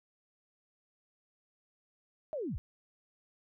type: linear sweep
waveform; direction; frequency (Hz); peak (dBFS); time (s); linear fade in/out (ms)
sine; down; 650 to 30.87; -34; 2.33-2.58; 0
effects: none